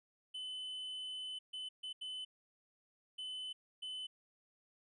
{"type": "tone bursts at uneven times", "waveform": "triangle", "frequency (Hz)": 3025, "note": "F#7", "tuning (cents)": 38, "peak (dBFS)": -40, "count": 6, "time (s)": [[0.34, 1.39], [1.53, 1.69], [1.83, 1.93], [2.01, 2.25], [3.18, 3.53], [3.82, 4.07]], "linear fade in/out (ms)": 10, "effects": ["resampled to 24000 Hz"]}